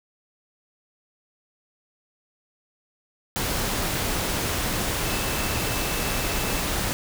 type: tone in noise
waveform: sine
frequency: 2637 Hz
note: E7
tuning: in tune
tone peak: -37 dBFS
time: 5.05-6.61 s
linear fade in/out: 0 ms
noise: pink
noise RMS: -26 dBFS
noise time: 3.36-6.93 s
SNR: -14 dB
effects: none